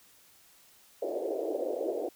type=band-pass noise; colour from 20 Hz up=pink; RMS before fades=-33 dBFS; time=1.02-2.09 s; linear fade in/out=5 ms; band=340 to 640 Hz; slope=48 dB/octave; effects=white hiss -60 dBFS RMS until 2.15 s